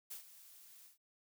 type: noise with ADSR envelope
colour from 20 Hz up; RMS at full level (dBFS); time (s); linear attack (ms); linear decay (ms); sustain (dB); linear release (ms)
blue; -45; 0.1-0.98; 14; 110; -14; 130
effects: none

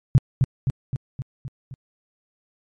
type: tone with echo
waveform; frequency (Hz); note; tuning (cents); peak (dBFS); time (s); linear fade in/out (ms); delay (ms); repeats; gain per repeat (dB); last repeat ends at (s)
sine; 131.3; C3; +6; -9; 0.15-0.18; 0; 260; 6; -4; 1.74
effects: MP3 48 kbps

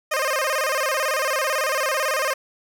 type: tone with vibrato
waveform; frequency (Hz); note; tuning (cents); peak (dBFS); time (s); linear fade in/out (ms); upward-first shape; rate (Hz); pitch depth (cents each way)
15% pulse; 571; D5; -49; -14; 0.11-2.34; 10; square; 18; 130
effects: none

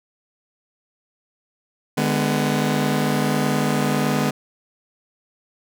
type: chord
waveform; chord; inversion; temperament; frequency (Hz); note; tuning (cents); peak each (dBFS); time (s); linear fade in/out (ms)
sawtooth; G# diminished; second; just; 149.51 / 207.7 / 249.2; D3 / G#3 / B3; +31 / 0 / +16; -19; 1.97-4.31; 10
effects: none

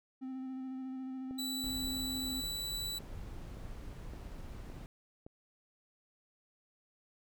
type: tone with vibrato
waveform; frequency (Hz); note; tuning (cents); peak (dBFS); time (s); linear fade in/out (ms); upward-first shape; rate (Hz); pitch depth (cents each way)
triangle; 261.1; C4; -3; -37; 0.21-2.42; 20; square; 14; 14
type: click train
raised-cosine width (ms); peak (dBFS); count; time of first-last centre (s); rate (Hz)
2; -36; 8; 1.31-5.265; 1.77
type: tone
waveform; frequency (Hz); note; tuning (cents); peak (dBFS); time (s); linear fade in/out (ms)
sawtooth; 3951; B7; 0; -34; 1.38-2.99; 10
type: noise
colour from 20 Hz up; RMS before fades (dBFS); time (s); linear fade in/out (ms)
brown; -45; 1.64-4.86; 0
effects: none

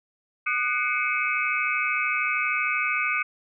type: tone cluster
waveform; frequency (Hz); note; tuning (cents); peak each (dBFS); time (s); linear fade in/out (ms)
sine; 1223 / 1487 / 2163 / 2296 / 2556; D#6 / F#6 / C#7 / D7 / D#7; -30 / +8 / -43 / -40 / +46; -29; 0.46-3.23; 10
effects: none

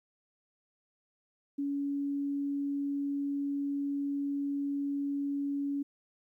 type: tone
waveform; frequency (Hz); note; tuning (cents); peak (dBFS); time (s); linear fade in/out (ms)
sine; 282.1; C#4; +30; -30; 1.58-5.83; 10
effects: 12-bit

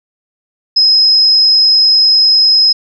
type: tone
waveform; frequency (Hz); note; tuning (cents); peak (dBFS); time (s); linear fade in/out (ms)
sine; 5110; D#8; +45; -5; 0.76-2.73; 10
effects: none

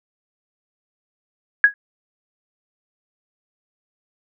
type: tone with exponential decay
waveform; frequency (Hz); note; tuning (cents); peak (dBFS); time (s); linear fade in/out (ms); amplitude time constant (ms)
sine; 1661.2; G#6; 0; -3; 1.64-1.74; 1; 20
effects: none

